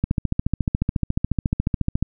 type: click train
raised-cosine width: 5 ms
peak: -7 dBFS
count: 29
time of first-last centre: 0.04-2.026 s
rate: 14.1 Hz
effects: none